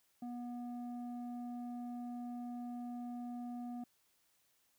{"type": "tone with low-pass filter", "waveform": "square", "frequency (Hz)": 242.5, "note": "B3", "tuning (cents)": -31, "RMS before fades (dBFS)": -44, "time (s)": [0.22, 3.84], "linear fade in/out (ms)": 5, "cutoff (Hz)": 560, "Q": 4.9, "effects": ["white hiss -75 dBFS RMS until 4.78 s"]}